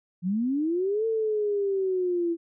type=linear two-way sweep; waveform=sine; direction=up then down; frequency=169.3 to 451.9 to 332.4 Hz; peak=-23 dBFS; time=0.22-2.37 s; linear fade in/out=50 ms; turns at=1.06 s; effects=none